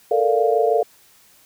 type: chord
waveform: sine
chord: Bb major seventh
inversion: third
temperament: equal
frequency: 440 / 466.2 / 587.3 / 698.5 Hz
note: A4 / Bb4 / D5 / F5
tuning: 0 / 0 / 0 / 0 cents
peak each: -19 / -20 / -23 / -20 dBFS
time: 0.11-0.83 s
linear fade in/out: 5 ms
effects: white hiss -53 dBFS RMS until 1.45 s